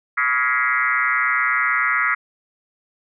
sine tone with frequency modulation, 1661.2 Hz, G#6, in tune, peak -16 dBFS, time 0.17-2.15 s, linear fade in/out 10 ms, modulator 129 Hz, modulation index 3.7, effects none

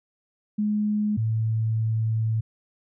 sine tone pair in turn, 210 / 111.24 Hz, G#3 / A2, +19 / +19 cents, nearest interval major seventh, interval 1100 cents, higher first, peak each -21 dBFS, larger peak neither, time 0.58-1.17 / 1.17-2.41 s, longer second, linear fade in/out 10 ms, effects none

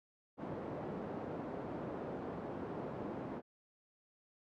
pink band-pass noise, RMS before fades -43 dBFS, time 0.37-3.42 s, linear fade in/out 50 ms, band 190 to 710 Hz, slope 12 dB/octave, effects none

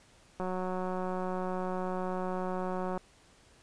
click train, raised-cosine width 1 ms, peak -22 dBFS, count 475, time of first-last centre 0.4-2.976 s, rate 184 Hz, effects pink hiss -61 dBFS RMS until 3.62 s + resampled to 22050 Hz

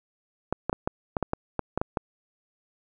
clicks, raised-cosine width 1 ms, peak -11 dBFS, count 11, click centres 0.526 / 0.696 / 0.729 / 0.875 / 1.168 / 1.227 / 1.334 / 1.593 / 1.776 / 1.815 / 1.972 s, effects none

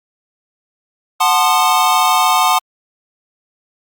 square chord, F# diminished seventh, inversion none, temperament equal with one note detuned, 740 / 880 / 1046.5 / 1222.4 Hz, F#5 / A5 / C6 / Eb6, 0 / 0 / 0 / -31 cents, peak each -17 dBFS, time 1.2-2.59 s, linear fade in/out 10 ms, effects Opus 48 kbps

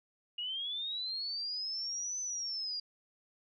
sine linear two-way sweep, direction up then down, 2852 to 6100 to 4773 Hz, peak -35 dBFS, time 0.38-2.8 s, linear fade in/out 5 ms, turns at 2.2 s, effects none

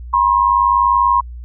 sine tone pair together, 968.8 / 1069 Hz, B5 / C6, -34 / +37 cents, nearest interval major second, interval 171 cents, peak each -13 dBFS, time 0.13-1.21 s, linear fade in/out 10 ms, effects added 60 Hz sine -28 dBFS peak until 1.44 s

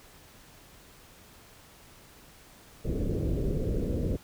pink low-pass noise, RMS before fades -29 dBFS, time 2.84-4.17 s, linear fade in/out 20 ms, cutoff 530 Hz, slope 48 dB/octave, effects pink hiss -54 dBFS RMS until 4.23 s

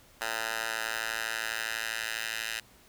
10% pulse tone with high-pass filter sweep, 112.3 Hz, A2, 36 cents sharp, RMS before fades -34 dBFS, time 0.21-2.6 s, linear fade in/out 5 ms, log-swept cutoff 1100 to 2100 Hz, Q 1.5, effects pink hiss -58 dBFS RMS until 2.88 s

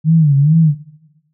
sine tone with vibrato, 150.7 Hz, D3, 45 cents sharp, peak -7 dBFS, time 0.04-0.75 s, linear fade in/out 50 ms, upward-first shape sine, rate 2.3 Hz, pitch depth 150 cents each way, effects noise-tail reverb RT60 0.9 s tail -17 dB re dry

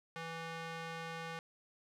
square tone with band-pass filter, 164.81 Hz, E3, in tune, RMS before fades -44 dBFS, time 0.16-1.39 s, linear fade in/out 0 ms, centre 1700 Hz, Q 0.69, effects none

